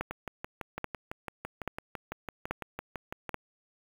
two click trains, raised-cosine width 0.5 ms, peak -21 / -16 dBFS, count 20 / 5, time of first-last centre 0.11-3.293 / 0.01-3.343 s, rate 5.97 / 1.2 Hz, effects 7-bit

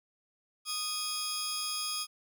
25% pulse tone cluster, 1241 / 3312 / 4915 / 5180 Hz, D#6 / G#7 / D#8 / E8, -5 / -5 / -22 / -31 cents, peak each -36 / -36 / -32 / -34 dBFS, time 0.65-2.07 s, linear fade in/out 50 ms, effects none

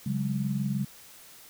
sine chord, C# suspended fourth, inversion none, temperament equal with one note detuned, 138.59 / 185 / 204.9 Hz, C#3 / F#3 / G#3, 0 / 0 / -23 cents, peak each -30 / -33 / -30 dBFS, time 0.06-0.85 s, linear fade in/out 5 ms, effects white hiss -51 dBFS RMS until 1.49 s

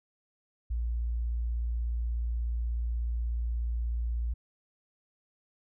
sine tone, 58.27 Hz, A#1, in tune, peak -28 dBFS, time 0.7-4.34 s, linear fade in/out 10 ms, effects none

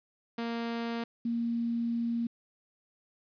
sawtooth / sine tone pair in turn, 232.5 / 233.7 Hz, A#3 / A#3, -4 / +5 cents, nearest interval unison, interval 9 cents, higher second, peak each -28 dBFS, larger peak neither, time 0.38-1.04 / 1.25-2.27 s, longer second, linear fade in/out 5 ms, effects resampled to 11025 Hz + 10-bit

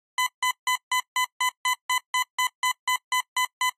20% pulse tone bursts, 1007 Hz, B5, 33 cents sharp, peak -16 dBFS, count 15, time 0.18-3.695 s, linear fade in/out 2 ms, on 85 ms, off 160 ms, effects noise-tail reverb RT60 0.1 s tail -25 dB re dry + AAC 32 kbps

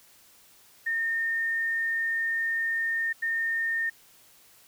sine tone bursts at uneven times, 1825 Hz, A#6, 37 cents flat, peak -25 dBFS, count 2, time 0.86-3.13 / 3.22-3.9 s, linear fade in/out 10 ms, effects white hiss -57 dBFS RMS until 4.67 s

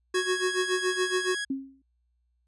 square tone with tremolo, 368.1 Hz, F#4, 9 cents flat, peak -24 dBFS, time 0.14-1.35 s, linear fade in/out 5 ms, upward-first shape sine, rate 7.1 Hz, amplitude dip 90%
sawtooth tone, 1661.2 Hz, G#6, in tune, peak -26 dBFS, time 0.14-1.45 s, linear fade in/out 10 ms
sine tone with exponential decay, 269.6 Hz, C#4, 48 cents flat, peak -24 dBFS, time 1.5-1.82 s, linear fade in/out 5 ms, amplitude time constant 69 ms
effects added 60 Hz sine -69 dBFS peak until 2.47 s + resampled to 24000 Hz

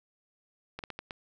slowing click train, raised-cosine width 0.3 ms, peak -22 dBFS, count 5, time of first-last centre 0.79-1.108 s, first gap 48 ms, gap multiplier 1.35, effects none

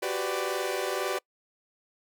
sawtooth chord, G major seventh, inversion third, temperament equal with one note detuned, 370 / 392 / 500.5 / 587.3 Hz, F#4 / G4 / B4 / D5, 0 / 0 / +23 / 0 cents, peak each -30 dBFS, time 0.02-1.19 s, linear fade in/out 10 ms, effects noise-tail reverb RT60 0.1 s tail -25 dB re dry

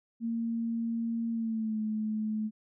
sine tone with pitch glide, 230 to 215.8 Hz, A#3 to A3, -23 to -33 cents, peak -29 dBFS, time 0.2-2.51 s, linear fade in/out 50 ms, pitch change -110 cents, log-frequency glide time 1.31-1.79 s, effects none

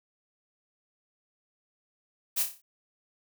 blue noise with echo, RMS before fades -27 dBFS, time 2.36-2.44 s, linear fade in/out 20 ms, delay 30 ms, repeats 6, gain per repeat -6 dB, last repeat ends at 2.62 s, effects none

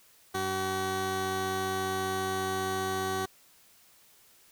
15% pulse tone pair together, 94.83 / 379.3 Hz, F#2 / F#4, +43 / +43 cents, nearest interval 2 octaves, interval 2400 cents, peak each -31 / -24 dBFS, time 0.34-3.26 s, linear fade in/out 10 ms, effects white hiss -60 dBFS RMS until 4.51 s

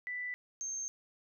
sine tone pair in turn, 1982 / 6362 Hz, B6 / G8, +6 / +25 cents, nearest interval octave + minor sixth, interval 2019 cents, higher second, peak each -36 / -36 dBFS, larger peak neither, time 0.07-0.34 / 0.61-0.88 s, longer neither, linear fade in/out 0 ms, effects none

